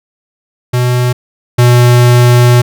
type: tone pair in turn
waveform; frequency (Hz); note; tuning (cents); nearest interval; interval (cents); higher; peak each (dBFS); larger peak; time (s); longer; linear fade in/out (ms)
square; 123.8 / 122.1; B2 / B2; +5 / -19; unison; 24; first; -9 / -4; second; 0.73-1.13 / 1.58-2.62; second; 10
effects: none